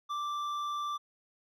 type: tone with hard clipping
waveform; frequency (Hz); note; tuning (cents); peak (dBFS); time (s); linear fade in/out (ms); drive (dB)
sine; 1174.7; D6; 0; -34; 0.09-0.98; 20; 7
effects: none